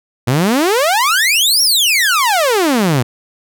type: exponential two-way sweep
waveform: sawtooth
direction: up then down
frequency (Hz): 114.9 to 5700 to 114.9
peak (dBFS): -7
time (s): 0.27-3.03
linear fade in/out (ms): 10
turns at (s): 1.62
effects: none